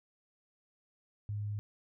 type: tone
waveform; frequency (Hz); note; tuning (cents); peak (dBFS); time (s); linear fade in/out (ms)
sine; 103.83; G#2; 0; -34; 1.29-1.59; 0
effects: none